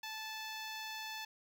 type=tone with notch filter; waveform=10% pulse; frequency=874 Hz; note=A5; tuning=12 cents flat; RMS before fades=-44 dBFS; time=0.03-1.25 s; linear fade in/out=5 ms; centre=11000 Hz; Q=1.7; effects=none